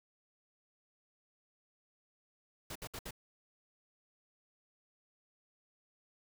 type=noise bursts; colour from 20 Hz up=pink; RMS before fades=-44 dBFS; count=4; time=2.7-3.109 s; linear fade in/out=5 ms; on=55 ms; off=63 ms; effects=none